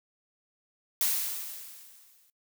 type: noise with exponential decay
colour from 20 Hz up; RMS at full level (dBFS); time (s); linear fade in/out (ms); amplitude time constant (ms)
blue; -25; 1.01-2.3; 1; 280
effects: noise-tail reverb RT60 0.1 s tail -21 dB re dry